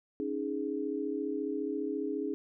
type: chord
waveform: sine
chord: C# suspended second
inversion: none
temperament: just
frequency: 277.2 / 311.8 / 415.8 Hz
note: C#4 / D#4 / G#4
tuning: 0 / +4 / +2 cents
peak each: -36 / -36 / -35 dBFS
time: 0.2-2.34 s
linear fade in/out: 0 ms
effects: none